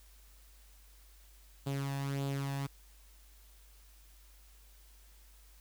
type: tone with flanger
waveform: sawtooth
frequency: 138.59 Hz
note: C#3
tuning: in tune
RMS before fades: -36 dBFS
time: 1.66-2.67 s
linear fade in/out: 10 ms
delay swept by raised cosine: 0.25 to 1.16 ms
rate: 1.7 Hz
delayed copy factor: +0.55
effects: added 50 Hz sine -57 dBFS peak until 5.6 s + white hiss -64 dBFS RMS until 5.6 s